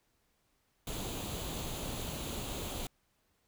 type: noise with comb filter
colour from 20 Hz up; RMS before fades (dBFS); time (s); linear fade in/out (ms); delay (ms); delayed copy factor
pink; -39; 0.87-2.87; 2; 0.28; +0.55
effects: pink hiss -75 dBFS RMS until 3.47 s